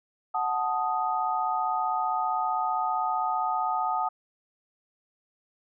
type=chord; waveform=sine; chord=D# diminished; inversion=first; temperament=equal with one note detuned; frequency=740 / 875.4 / 1244.5 Hz; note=F#5 / A5 / D#6; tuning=0 / -9 / 0 cents; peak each=-29 dBFS; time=0.34-4.09 s; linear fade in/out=10 ms; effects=none